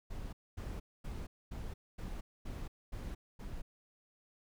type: noise bursts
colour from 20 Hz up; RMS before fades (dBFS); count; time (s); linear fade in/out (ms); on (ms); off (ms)
brown; -42; 8; 0.1-3.62; 10; 230; 240
effects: none